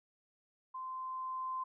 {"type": "tone with level ramp", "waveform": "sine", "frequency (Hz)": 1037, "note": "C6", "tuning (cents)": -16, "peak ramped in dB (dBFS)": [-40, -35], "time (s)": [0.74, 1.64], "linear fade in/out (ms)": 10, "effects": []}